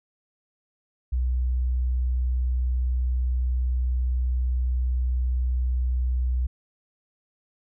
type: tone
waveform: sine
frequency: 62.4 Hz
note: B1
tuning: 19 cents sharp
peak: -21 dBFS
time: 1.12-6.47 s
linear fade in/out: 10 ms
effects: none